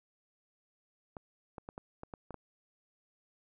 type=clicks; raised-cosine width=1 ms; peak=-29 dBFS; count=8; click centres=1.168 / 1.582 / 1.689 / 1.779 / 2.034 / 2.138 / 2.307 / 2.343 s; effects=none